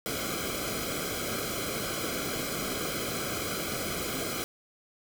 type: noise with comb filter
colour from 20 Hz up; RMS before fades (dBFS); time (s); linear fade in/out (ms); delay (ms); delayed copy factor
pink; -33; 0.06-4.44; 0; 1.1; -0.9
effects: none